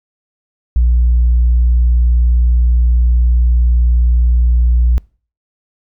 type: tone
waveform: sine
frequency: 59.7 Hz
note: A#1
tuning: 42 cents sharp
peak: -6 dBFS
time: 0.76-4.98 s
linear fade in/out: 0 ms
effects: noise-tail reverb RT60 0.4 s tail -25 dB re dry + tanh soft clip ceiling -5 dBFS